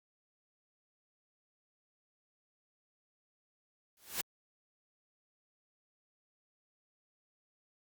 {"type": "noise with exponential growth", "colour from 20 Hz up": "white", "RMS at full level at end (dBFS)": -32, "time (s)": [3.97, 4.21], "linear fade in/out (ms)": 1, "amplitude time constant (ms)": 52, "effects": ["Opus 48 kbps"]}